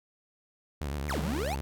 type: tone with vibrato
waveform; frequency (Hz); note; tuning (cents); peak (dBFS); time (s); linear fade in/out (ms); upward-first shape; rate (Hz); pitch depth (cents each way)
sawtooth; 71.2; C#2; +47; -28; 0.81-1.61; 0; sine; 9; 120
type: exponential two-way sweep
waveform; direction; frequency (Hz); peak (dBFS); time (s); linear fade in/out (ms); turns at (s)
square; down then up; 2700 to 134.9 to 963; -32; 1.08-1.56; 20; 1.21
effects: none